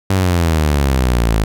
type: exponential sweep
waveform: sawtooth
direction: down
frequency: 98 to 52.5 Hz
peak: -8 dBFS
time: 0.1-1.44 s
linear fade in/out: 5 ms
effects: none